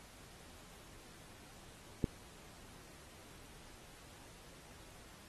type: click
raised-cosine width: 3 ms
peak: -18 dBFS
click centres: 2.042 s
effects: pink hiss -58 dBFS RMS until 5.28 s + AAC 32 kbps